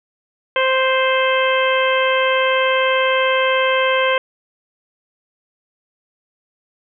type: harmonic tone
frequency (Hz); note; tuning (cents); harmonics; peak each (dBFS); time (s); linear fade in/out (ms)
523.3; C5; 0; 1 / 2 / 3 / 4 / 5 / 6; -17 / -20 / -22 / -23 / -24 / -25; 0.56-4.18; 2
effects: none